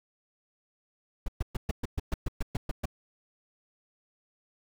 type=noise bursts; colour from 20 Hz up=brown; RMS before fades=-28 dBFS; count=12; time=1.26-2.856 s; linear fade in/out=5 ms; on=23 ms; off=120 ms; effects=none